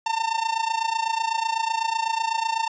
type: tone with amplitude modulation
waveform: 45% pulse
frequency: 903 Hz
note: A5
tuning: 45 cents sharp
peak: -19 dBFS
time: 0.06-2.68 s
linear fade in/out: 5 ms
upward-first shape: sine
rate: 28 Hz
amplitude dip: 80%
effects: resampled to 16000 Hz